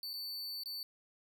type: tone with dropouts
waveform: 45% pulse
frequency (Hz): 4500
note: C#8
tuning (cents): +25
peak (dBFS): -39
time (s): 0.03-0.83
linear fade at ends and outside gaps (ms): 1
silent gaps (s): 0.133-0.138 / 0.635-0.658
effects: 12-bit